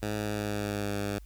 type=tone with pitch glide; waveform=10% pulse; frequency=105.6 to 101.36 Hz; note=G#2 to G#2; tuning=+29 to -42 cents; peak=-22 dBFS; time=0.02-1.19 s; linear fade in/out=10 ms; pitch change=-71 cents; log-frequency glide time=0.16-0.99 s; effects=added 50 Hz sine -45 dBFS peak until 1.25 s + white hiss -65 dBFS RMS until 1.25 s